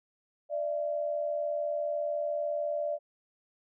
sine tone pair together, 589 / 669 Hz, D5 / E5, +5 / +25 cents, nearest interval major second, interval 220 cents, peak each -30 / -35 dBFS, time 0.49-2.99 s, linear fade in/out 50 ms, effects none

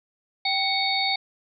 harmonic tone with a mistuned harmonic, 742 Hz, F#5, 5 cents sharp, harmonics 1 / 3 / 5 / 6, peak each -27 / -27 / -27 / -27 dBFS, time 0.45-1.16 s, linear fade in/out 5 ms, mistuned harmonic 1, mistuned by +85 cents, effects none

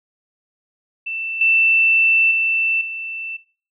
sine tone with level steps, 2668 Hz, E7, 20 cents sharp, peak -23 / -12 / -16 / -26 dBFS, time 1.06-3.37 s, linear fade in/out 10 ms, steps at 1.41 / 2.31 / 2.81 s, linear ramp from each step 2 ms, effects noise-tail reverb RT60 0.4 s tail -19 dB re dry

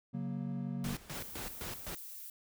triangle chord, F# major, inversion second, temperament equal with one note detuned, 138.59 / 185 / 235 Hz, C#3 / F#3 / A#3, 0 / 0 / +14 cents, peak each -38 dBFS, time 0.13-0.96 s, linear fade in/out 20 ms
pink noise with tremolo, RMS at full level -42 dBFS, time 0.84-1.95 s, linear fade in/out 2 ms, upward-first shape square, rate 3.9 Hz, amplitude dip 80%
violet noise, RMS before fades -47 dBFS, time 1.14-2.3 s, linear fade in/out 2 ms
effects none

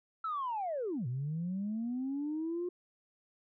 sine linear two-way sweep, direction down then up, 1339 to 118.1 to 359.9 Hz, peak -32 dBFS, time 0.24-2.69 s, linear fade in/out 5 ms, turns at 1.07 s, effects tanh soft clip ceiling -29 dBFS

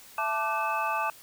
sine tone cluster, 666 / 875 / 1177 / 1517 / 2602 Hz, E5 / A5 / D6 / F#6 / E7, +18 / -10 / +3 / +43 / -23 cents, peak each -35 / -30 / -30 / -36 / -35 dBFS, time 0.18-1.1 s, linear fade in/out 2 ms, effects white hiss -51 dBFS RMS until 1.22 s

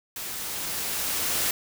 white noise with level ramp, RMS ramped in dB -35 to -25 dBFS, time 0.16-1.51 s, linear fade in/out 2 ms, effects none

